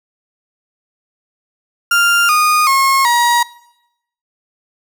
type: tone with pitch steps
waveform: 35% pulse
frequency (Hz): 1396 / 1229.4 / 1082.7 / 953.5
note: F6 / D#6 / C#6 / A#5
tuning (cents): -1 / -21 / -41 / +39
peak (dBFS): -8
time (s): 1.91-3.43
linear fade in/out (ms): 5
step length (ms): 380
effects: noise-tail reverb RT60 0.8 s tail -20 dB re dry